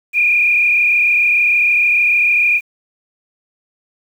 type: tone with frequency modulation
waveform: sine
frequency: 2427 Hz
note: D#7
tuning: 44 cents flat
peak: -10 dBFS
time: 0.13-2.61 s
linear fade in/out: 50 ms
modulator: 33.4 Hz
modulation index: 1.9
effects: 7-bit